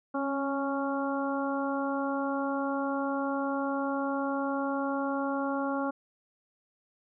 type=harmonic tone with a mistuned harmonic; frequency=277.2 Hz; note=C#4; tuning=in tune; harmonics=1 / 2 / 3 / 4 / 5; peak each=-31 / -34 / -36 / -37 / -38 dBFS; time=0.14-5.91 s; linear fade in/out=10 ms; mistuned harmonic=1; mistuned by=-20 cents; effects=none

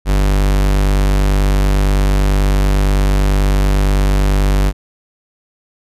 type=tone; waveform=45% pulse; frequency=49 Hz; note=G1; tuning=in tune; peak=-10 dBFS; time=0.05-4.73 s; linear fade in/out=50 ms; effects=resampled to 32000 Hz

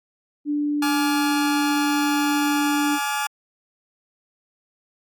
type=tone; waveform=sine; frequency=293.7 Hz; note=D4; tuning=in tune; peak=-20 dBFS; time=0.45-2.99 s; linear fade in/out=50 ms
type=chord; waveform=sawtooth; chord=D diminished; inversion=second; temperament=just; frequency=845.8 / 1174.7 / 1409.6 Hz; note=Ab5 / D6 / F6; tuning=+31 / 0 / +16 cents; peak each=-21 / -26 / -25 dBFS; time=0.82-3.27 s; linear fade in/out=5 ms
effects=AAC 64 kbps

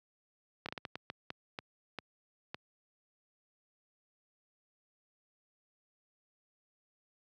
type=slowing click train; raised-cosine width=0.3 ms; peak=-23 dBFS; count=11; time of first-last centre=0.66-2.545 s; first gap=27 ms; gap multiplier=1.4; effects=high-pass 100 Hz 12 dB/octave

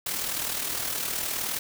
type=noise with amplitude modulation; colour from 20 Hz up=white; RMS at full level=-28 dBFS; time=0.06-1.59 s; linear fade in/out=5 ms; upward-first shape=sine; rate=39.3 Hz; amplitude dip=50%; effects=none

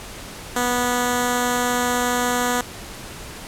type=tone with notch filter; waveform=5% pulse; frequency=245.2 Hz; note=B3; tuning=12 cents flat; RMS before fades=-21 dBFS; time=0.56-2.61 s; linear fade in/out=2 ms; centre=2500 Hz; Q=1.1; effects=pink hiss -36 dBFS RMS until 3.47 s + low-pass 12000 Hz 12 dB/octave

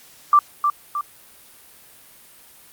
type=tone with echo; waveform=sine; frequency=1174.7 Hz; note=D6; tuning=in tune; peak=-9 dBFS; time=0.33-0.39 s; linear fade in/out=2 ms; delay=310 ms; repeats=2; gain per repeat=-6 dB; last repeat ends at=1.01 s; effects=white hiss -48 dBFS RMS until 2.72 s + Opus 48 kbps

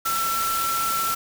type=tone in noise; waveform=sine; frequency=1342 Hz; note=E6; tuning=31 cents sharp; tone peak=-23 dBFS; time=0.05-1.15 s; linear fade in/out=10 ms; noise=white; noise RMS=-28 dBFS; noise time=0.05-1.15 s; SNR=+2 dB; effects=none

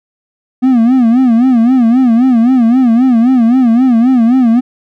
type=tone with vibrato; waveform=triangle; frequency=243.6 Hz; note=B3; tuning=24 cents flat; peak=-3 dBFS; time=0.62-4.61 s; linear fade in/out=20 ms; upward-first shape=sine; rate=3.8 Hz; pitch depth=140 cents each way; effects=none

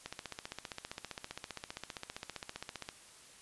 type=click train; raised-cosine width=0.2 ms; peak=-23 dBFS; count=44; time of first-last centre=0.06-2.889 s; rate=15.2 Hz; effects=white hiss -57 dBFS RMS until 3.41 s + resampled to 24000 Hz

